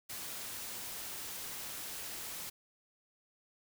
white noise, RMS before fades -43 dBFS, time 0.09-2.5 s, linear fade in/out 10 ms, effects none

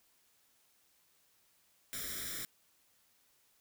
white noise with comb filter, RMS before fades -41 dBFS, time 1.93-2.45 s, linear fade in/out 0 ms, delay 0.55 ms, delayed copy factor +0.95, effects white hiss -71 dBFS RMS until 3.6 s

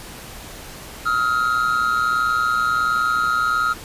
triangle tone pair together, 1274 / 1395.4 Hz, D#6 / F6, +41 / -2 cents, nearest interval major second, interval 157 cents, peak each -18 dBFS, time 1.05-3.74 s, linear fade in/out 20 ms, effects pink hiss -37 dBFS RMS until 3.84 s + resampled to 32000 Hz

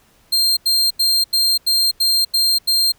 40% pulse tone bursts, 4186 Hz, C8, in tune, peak -12 dBFS, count 8, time 0.32-2.922 s, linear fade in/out 10 ms, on 250 ms, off 86 ms, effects pink hiss -55 dBFS RMS until 2.98 s

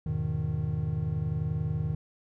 triangle chord, E major seventh, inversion none, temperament just, 82.41 / 103.01 / 123.61 / 154.51 Hz, E2 / G#2 / B2 / D#3, 0 / -14 / +2 / -12 cents, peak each -33 / -33 / -33 / -28 dBFS, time 0.06-1.95 s, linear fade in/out 5 ms, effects none

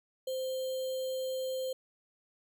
sine tone with sample-and-hold, 520 Hz, C5, 11 cents flat, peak -32 dBFS, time 0.27-1.73 s, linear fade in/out 5 ms, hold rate 3675 Hz, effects none

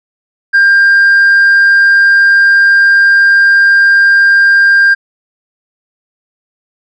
sine tone with tanh clipping, 1597 Hz, G6, 32 cents sharp, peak -4 dBFS, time 0.53-4.95 s, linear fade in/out 20 ms, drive 1 dB, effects none

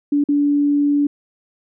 sine tone with dropouts, 288.6 Hz, D4, 30 cents flat, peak -13 dBFS, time 0.12-1.07 s, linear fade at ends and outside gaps 5 ms, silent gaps 0.24-0.287 s, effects none

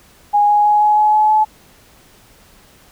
sine tone with pitch steps, 825 / 830.7 / 836.5 / 842.3 / 848.2 / 854.1 / 860 Hz, G#5 / G#5 / G#5 / G#5 / G#5 / G#5 / A5, -12 / 0 / +12 / +24 / +36 / +48 / -40 cents, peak -9 dBFS, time 0.33-1.45 s, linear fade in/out 20 ms, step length 160 ms, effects pink hiss -48 dBFS RMS until 2.91 s

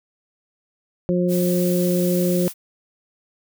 harmonic tone, 178.3 Hz, F3, 36 cents sharp, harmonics 1 / 2 / 3, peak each -19 / -22 / -24 dBFS, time 1.09-2.48 s, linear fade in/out 0 ms
blue noise, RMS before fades -31 dBFS, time 1.28-2.54 s, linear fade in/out 50 ms
effects none

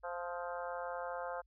harmonic tone with a mistuned harmonic, 174.61 Hz, F3, in tune, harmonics 3 / 4 / 5 / 6 / 7 / 8 / 9, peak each -42 / -44 / -46 / -48 / -49 / -50 / -51 dBFS, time 0.03-1.42 s, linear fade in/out 20 ms, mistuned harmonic 7, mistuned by +43 cents, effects added 50 Hz sine -66 dBFS peak until 1.46 s

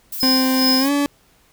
violet noise, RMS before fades -28 dBFS, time 0.12-0.89 s, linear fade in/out 5 ms
sine tone with tremolo, 5100 Hz, D#8, 42 cents sharp, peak -15 dBFS, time 0.2-0.86 s, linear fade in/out 10 ms, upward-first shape sine, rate 2.5 Hz, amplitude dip 85%
40% pulse tone with pitch glide, 260.6 to 285.8 Hz, C4 to D4, -7 to -47 cents, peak -15 dBFS, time 0.23-1.06 s, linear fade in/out 0 ms, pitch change +160 cents, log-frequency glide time 0.79-0.91 s
effects pink hiss -56 dBFS RMS until 1.52 s

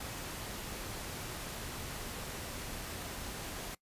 pink noise, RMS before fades -42 dBFS, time 0-3.75 s, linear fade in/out 5 ms, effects noise-tail reverb RT60 0.1 s tail -22 dB re dry + resampled to 32000 Hz

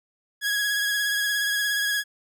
sawtooth tone with vibrato, 1661.2 Hz, G#6, in tune, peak -19 dBFS, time 0.41-2.04 s, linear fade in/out 50 ms, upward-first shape triangle, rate 17 Hz, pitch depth 31 cents each way, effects none

